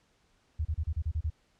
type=tone bursts; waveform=sine; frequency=78.2 Hz; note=D#2; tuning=9 cents sharp; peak=-27 dBFS; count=8; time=0.59-1.302 s; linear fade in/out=10 ms; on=61 ms; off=32 ms; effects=pink hiss -69 dBFS RMS until 1.59 s + low-pass 7000 Hz 12 dB/octave